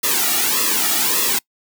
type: noise with flanger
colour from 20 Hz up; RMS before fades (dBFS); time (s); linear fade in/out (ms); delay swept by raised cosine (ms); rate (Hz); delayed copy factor
white; -18; 0.03-1.39; 10; 1.3 to 1.97; 1.7; -0.85
effects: noise-tail reverb RT60 0.1 s tail -25 dB re dry + high-pass 200 Hz 12 dB/octave